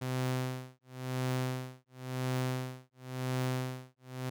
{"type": "tone with tremolo", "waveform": "sawtooth", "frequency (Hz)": 128.3, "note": "C3", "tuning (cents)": -34, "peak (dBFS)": -26, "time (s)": [0.01, 4.3], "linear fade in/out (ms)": 10, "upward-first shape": "sine", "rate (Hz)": 0.95, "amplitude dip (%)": 100, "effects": []}